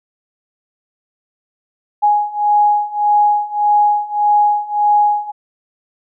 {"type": "beating tone pair", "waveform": "sine", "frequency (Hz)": [830.6, 832.3], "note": ["G#5", "G#5"], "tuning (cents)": [0, 4], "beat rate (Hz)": 1.7, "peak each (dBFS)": [-15, -13], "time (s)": [2.02, 5.32], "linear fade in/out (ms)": 20, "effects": []}